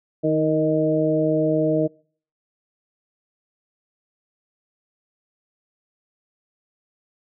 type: harmonic tone with a mistuned harmonic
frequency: 155.56 Hz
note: D#3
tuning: in tune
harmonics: 1 / 2 / 3 / 4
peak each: -25 / -21 / -23 / -22 dBFS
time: 0.23-1.88 s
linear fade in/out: 20 ms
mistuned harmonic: 2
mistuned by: +21 cents
effects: noise-tail reverb RT60 0.5 s tail -26 dB re dry